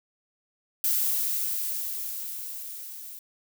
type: noise with level ramp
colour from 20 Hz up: violet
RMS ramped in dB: -24 to -42 dBFS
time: 0.84-3.19 s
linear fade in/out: 2 ms
effects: none